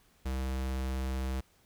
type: tone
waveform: square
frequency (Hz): 65.41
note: C2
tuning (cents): 0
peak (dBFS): -32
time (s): 0.25-1.41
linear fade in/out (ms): 10
effects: pink hiss -66 dBFS RMS until 1.65 s